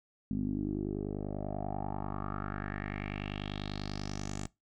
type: tone with low-pass filter sweep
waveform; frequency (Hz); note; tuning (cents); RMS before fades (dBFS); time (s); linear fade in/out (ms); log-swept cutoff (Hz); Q
10% pulse; 50.2; G1; +42; -37; 0.31-4.47; 0; 230 to 7600; 4.5
effects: noise-tail reverb RT60 0.2 s tail -22 dB re dry